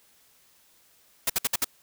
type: noise bursts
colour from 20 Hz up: white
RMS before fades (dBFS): -24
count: 5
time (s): 1.27-1.646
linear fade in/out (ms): 5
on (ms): 28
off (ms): 59
effects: white hiss -61 dBFS RMS until 1.82 s